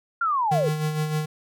sine linear sweep, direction down, 1414 to 420.6 Hz, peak -20 dBFS, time 0.21-0.69 s, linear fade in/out 5 ms
square tone with tremolo, 153.7 Hz, D#3, 21 cents flat, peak -22 dBFS, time 0.51-1.26 s, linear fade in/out 10 ms, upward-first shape sine, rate 6.5 Hz, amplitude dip 50%
effects none

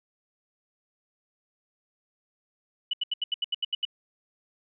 sine tone bursts, 2960 Hz, F#7, in tune, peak -24 dBFS, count 10, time 2.91-3.852 s, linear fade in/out 5 ms, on 24 ms, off 78 ms, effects none

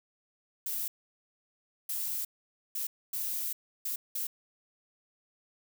violet noise bursts at uneven times, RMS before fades -34 dBFS, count 6, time 0.66-0.88 / 1.89-2.25 / 2.75-2.87 / 3.13-3.53 / 3.85-3.96 / 4.15-4.27 s, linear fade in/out 5 ms, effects none

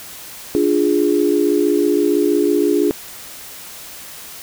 sine chord, D diminished, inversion none, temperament equal, 293.7 / 349.2 / 415.3 Hz, D4 / F4 / Ab4, 0 / 0 / 0 cents, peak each -17 dBFS, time 0.55-2.91 s, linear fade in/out 0 ms, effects white hiss -35 dBFS RMS until 4.42 s

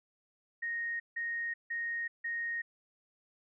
sine tone bursts, 1863 Hz, A#6, 2 cents flat, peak -33 dBFS, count 4, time 0.62-2.62 s, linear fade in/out 10 ms, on 380 ms, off 160 ms, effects none

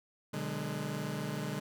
sawtooth chord, G# half-diminished seventh, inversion first, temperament just, 124.59 / 149.51 / 186.89 / 207.7 Hz, B2 / D3 / F#3 / G#3, +16 / +31 / +18 / 0 cents, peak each -39 / -34 / -39 / -36 dBFS, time 0.33-1.6 s, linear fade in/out 10 ms, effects none

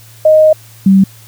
sine tone pair in turn, 622.3 / 193.26 Hz, D#5 / G3, 0 / -24 cents, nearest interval octave + minor sixth, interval 2024 cents, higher first, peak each -3 dBFS, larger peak neither, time 0.25-0.53 / 0.86-1.04 s, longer first, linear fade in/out 5 ms, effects added 112 Hz sine -38 dBFS peak until 1.27 s + white hiss -41 dBFS RMS until 1.27 s

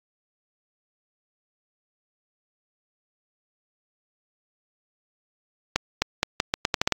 accelerating click train, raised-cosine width 0.2 ms, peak -3 dBFS, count 10, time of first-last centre 5.76-6.923 s, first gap 260 ms, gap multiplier 0.81, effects AAC 64 kbps

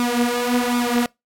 sawtooth tone with flanger, 242.7 Hz, B3, 30 cents flat, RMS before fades -20 dBFS, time 0-1.06 s, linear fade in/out 0 ms, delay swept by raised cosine 0.82 to 6.52 ms, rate 1.3 Hz, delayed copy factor +0.75, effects noise-tail reverb RT60 0.2 s tail -25 dB re dry + AAC 64 kbps

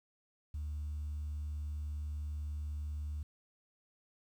sine tone, 74.7 Hz, D2, 30 cents sharp, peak -35 dBFS, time 0.54-3.23 s, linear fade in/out 5 ms, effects tanh soft clip ceiling -34 dBFS + 11-bit

